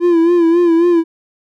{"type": "tone with vibrato", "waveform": "triangle", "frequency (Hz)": 340, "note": "F4", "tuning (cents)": -46, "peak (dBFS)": -6, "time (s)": [0, 1.04], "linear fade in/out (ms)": 50, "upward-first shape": "sine", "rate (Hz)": 3.7, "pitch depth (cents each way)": 62, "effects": []}